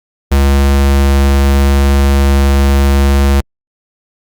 square tone, 69.2 Hz, C#2, 2 cents flat, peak -7 dBFS, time 0.31-3.41 s, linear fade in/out 10 ms, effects Opus 48 kbps

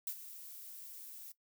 violet noise with ADSR envelope, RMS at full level -37 dBFS, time 0.07-1.32 s, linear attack 4 ms, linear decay 69 ms, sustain -13 dB, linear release 5 ms, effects noise-tail reverb RT60 0.1 s tail -17 dB re dry

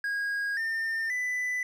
triangle tone with pitch steps, 1638 / 1807 / 1993.5 Hz, G#6 / A6 / B6, -24 / +46 / +16 cents, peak -26 dBFS, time 0.04-1.63 s, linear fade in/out 2 ms, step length 530 ms, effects none

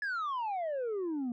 sine exponential sweep, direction down, 1725 to 233.1 Hz, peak -29 dBFS, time 0.02-1.32 s, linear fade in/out 2 ms, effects tanh soft clip ceiling -31 dBFS

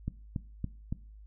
click train, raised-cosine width 5 ms, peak -20 dBFS, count 4, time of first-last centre 0.08-0.925 s, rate 3.55 Hz, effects noise-tail reverb RT60 0.4 s tail -19 dB re dry + added 52 Hz sine -48 dBFS peak until 1.26 s

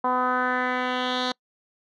10% pulse tone with low-pass filter sweep, 251.8 Hz, B3, 34 cents sharp, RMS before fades -25 dBFS, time 0.04-1.32 s, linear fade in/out 5 ms, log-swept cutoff 1000 to 4300 Hz, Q 3.1, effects noise-tail reverb RT60 0.1 s tail -26 dB re dry

